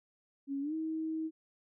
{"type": "tone with pitch glide", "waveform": "sine", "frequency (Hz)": [277.2, 318.4], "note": ["C#4", "D#4"], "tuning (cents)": [0, 40], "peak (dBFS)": -33, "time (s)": [0.47, 1.31], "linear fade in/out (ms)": 50, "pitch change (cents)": 240, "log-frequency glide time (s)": [0.61, 0.74], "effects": []}